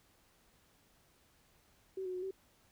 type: tone with pitch steps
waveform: sine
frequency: 380.8 / 367.9 / 364.6 / 382.9 Hz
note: F#4 / F#4 / F#4 / G4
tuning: +50 / -10 / -25 / -41 cents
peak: -37 dBFS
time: 1.97-2.31 s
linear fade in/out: 5 ms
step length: 85 ms
effects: pink hiss -69 dBFS RMS until 2.71 s